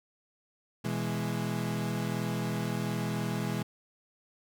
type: chord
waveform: 35% pulse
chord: E major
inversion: second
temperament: equal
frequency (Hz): 123.47 / 164.81 / 207.7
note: B2 / E3 / G#3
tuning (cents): 0 / 0 / 0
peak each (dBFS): -33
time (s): 0.84-3.63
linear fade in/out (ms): 10
effects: none